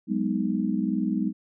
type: chord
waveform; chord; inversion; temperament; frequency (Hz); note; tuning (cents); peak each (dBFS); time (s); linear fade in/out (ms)
sine; G# minor seventh; third; just; 186.89 / 207.7 / 249.2 / 311.5; F#3 / G#3 / B3 / D#4; +18 / 0 / +16 / +2; -29 / -27 / -29 / -30; 0.07-1.33; 50
effects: none